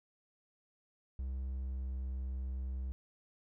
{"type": "tone with pitch glide", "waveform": "triangle", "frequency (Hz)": [65.41, 64.81], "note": ["C2", "C2"], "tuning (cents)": [0, -16], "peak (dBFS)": -34, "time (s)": [1.19, 2.92], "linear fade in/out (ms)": 0, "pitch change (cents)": -16, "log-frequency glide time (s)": [1.46, 1.93], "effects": []}